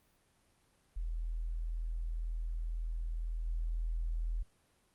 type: tone with level steps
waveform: sine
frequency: 40.99 Hz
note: E1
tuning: 9 cents flat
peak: -34 / -32 dBFS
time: 0.96-4.43 s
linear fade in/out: 10 ms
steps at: 3.46 s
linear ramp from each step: 10 ms
effects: pink hiss -71 dBFS RMS until 4.94 s + Opus 32 kbps